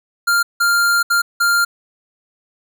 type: tone bursts at uneven times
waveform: square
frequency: 1396.9 Hz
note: F6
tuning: in tune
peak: -13 dBFS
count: 4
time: 0.27-0.43 / 0.6-1.03 / 1.1-1.22 / 1.4-1.65 s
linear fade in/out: 10 ms
effects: none